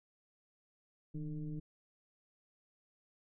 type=tone with frequency modulation; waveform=sine; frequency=155.56 Hz; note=D#3; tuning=in tune; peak=-38 dBFS; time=1.14-1.6 s; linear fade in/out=10 ms; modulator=146 Hz; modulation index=0.96; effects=none